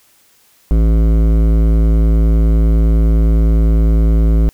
triangle tone with hard clipping, 54.9 Hz, A1, 3 cents flat, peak -10 dBFS, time 0.71-4.49 s, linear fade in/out 0 ms, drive 18 dB, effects white hiss -52 dBFS RMS until 4.53 s

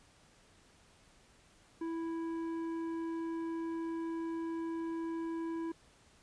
sine tone with tanh clipping, 329.6 Hz, E4, in tune, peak -37 dBFS, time 1.81-5.72 s, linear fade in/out 5 ms, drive 10 dB, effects pink hiss -64 dBFS RMS until 6.22 s + resampled to 22050 Hz

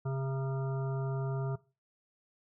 harmonic tone with a mistuned harmonic, 134.3 Hz, C3, 46 cents sharp, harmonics 1 / 3 / 5 / 7 / 9 / 10, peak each -31 / -41 / -45 / -48 / -50 / -51 dBFS, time 0.05-1.56 s, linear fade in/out 10 ms, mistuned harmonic 10, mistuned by +49 cents, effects noise-tail reverb RT60 0.3 s tail -19 dB re dry

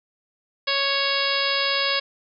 harmonic tone, 554.4 Hz, C#5, in tune, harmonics 1 / 2 / 3 / 4 / 5 / 6 / 7 / 8 / 9, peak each -29 / -29 / -29 / -29 / -29 / -29 / -29 / -29 / -29 dBFS, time 0.67-2 s, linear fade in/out 10 ms, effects none

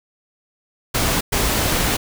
pink noise bursts at uneven times, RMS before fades -19 dBFS, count 2, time 0.94-1.21 / 1.32-1.97 s, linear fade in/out 10 ms, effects none

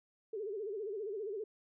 sine tone with vibrato, 415.3 Hz, G#4, in tune, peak -37 dBFS, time 0.33-1.44 s, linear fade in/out 5 ms, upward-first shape sine, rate 15 Hz, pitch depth 140 cents each way, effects none

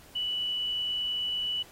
sine tone, 2960 Hz, F#7, in tune, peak -28 dBFS, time 0.15-1.63 s, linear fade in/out 10 ms, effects pink hiss -54 dBFS RMS until 1.71 s + AAC 48 kbps

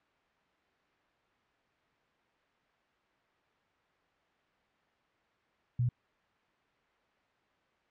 sine tone, 121.9 Hz, B2, 22 cents flat, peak -26 dBFS, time 5.79-5.89 s, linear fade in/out 5 ms, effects white hiss -70 dBFS RMS until 7.9 s + low-pass 2000 Hz 12 dB/octave

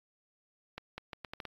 accelerating click train, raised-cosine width 0.3 ms, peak -24 dBFS, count 7, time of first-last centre 0.78-1.453 s, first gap 200 ms, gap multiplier 0.76, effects AAC 32 kbps

